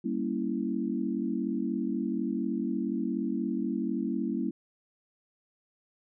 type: chord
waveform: sine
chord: G diminished seventh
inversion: none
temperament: equal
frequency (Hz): 196 / 233.1 / 277.2 / 329.6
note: G3 / Bb3 / Db4 / Fb4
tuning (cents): 0 / 0 / 0 / 0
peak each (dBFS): -34 / -32 / -34 / -34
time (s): 0.04-4.51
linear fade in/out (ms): 10
effects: none